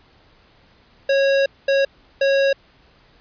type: tone bursts at uneven times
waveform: square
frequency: 549 Hz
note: C#5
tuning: 17 cents flat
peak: -15 dBFS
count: 3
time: 1.09-1.46 / 1.68-1.85 / 2.21-2.53 s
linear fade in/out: 5 ms
effects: pink hiss -54 dBFS RMS until 3.2 s + resampled to 11025 Hz